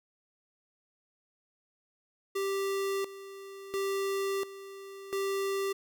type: tone with tremolo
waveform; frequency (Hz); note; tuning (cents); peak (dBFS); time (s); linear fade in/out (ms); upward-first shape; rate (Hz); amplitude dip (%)
square; 392; G4; 0; -30; 2.35-5.73; 10; square; 0.72; 80
effects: none